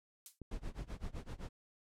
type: noise with exponential decay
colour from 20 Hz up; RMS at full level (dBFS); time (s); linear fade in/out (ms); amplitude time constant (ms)
violet; -41; 0.26-0.39; 1; 27
type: click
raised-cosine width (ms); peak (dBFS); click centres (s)
3; -34; 0.417
type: noise with tremolo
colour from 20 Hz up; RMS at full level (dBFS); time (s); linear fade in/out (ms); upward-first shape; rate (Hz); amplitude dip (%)
brown; -40; 0.51-1.49; 5; sine; 7.8; 95
effects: low-pass 10000 Hz 12 dB/octave